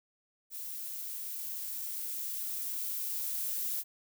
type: noise with level ramp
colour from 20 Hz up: violet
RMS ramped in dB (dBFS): -41 to -34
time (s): 0.5-3.84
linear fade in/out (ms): 50
effects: none